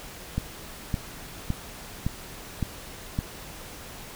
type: click train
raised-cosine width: 5 ms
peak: -13 dBFS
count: 6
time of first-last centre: 0.38-3.189 s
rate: 1.78 Hz
effects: pink hiss -42 dBFS RMS until 4.15 s